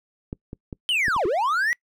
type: clicks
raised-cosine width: 3 ms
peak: -17 / -21 / -20 / -19 / -24 / -22 dBFS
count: 6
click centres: 0.329 / 0.531 / 0.728 / 1.082 / 1.164 / 1.255 s
type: linear two-way sweep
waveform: triangle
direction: down then up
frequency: 3136 to 329.6 to 1979 Hz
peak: -18 dBFS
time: 0.89-1.73 s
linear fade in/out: 0 ms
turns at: 1.26 s
effects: noise-tail reverb RT60 0.1 s tail -25 dB re dry